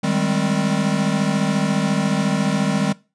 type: chord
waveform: square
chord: Ab major seventh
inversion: second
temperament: equal with one note detuned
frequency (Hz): 155.56 / 196 / 210.3 / 261.6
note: Eb3 / G3 / Ab3 / C4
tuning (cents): 0 / 0 / +22 / 0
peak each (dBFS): -24 / -22 / -24 / -26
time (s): 0.03-2.93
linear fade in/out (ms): 10
effects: noise-tail reverb RT60 0.3 s tail -21 dB re dry + resampled to 22050 Hz